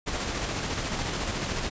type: noise with tremolo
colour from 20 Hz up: pink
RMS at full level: -29 dBFS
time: 0.06-1.7 s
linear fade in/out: 20 ms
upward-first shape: square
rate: 14 Hz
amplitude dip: 30%
effects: resampled to 16000 Hz